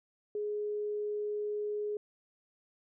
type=tone; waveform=sine; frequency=417.9 Hz; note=G#4; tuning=11 cents sharp; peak=-32 dBFS; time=0.35-1.97 s; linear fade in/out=2 ms; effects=none